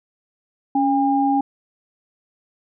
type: tone pair together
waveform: sine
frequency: 278.4 / 807.2 Hz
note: C#4 / G#5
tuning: +8 / -49 cents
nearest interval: octave + tritone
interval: 1843 cents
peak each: -18 dBFS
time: 0.75-1.41 s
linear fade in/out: 5 ms
effects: none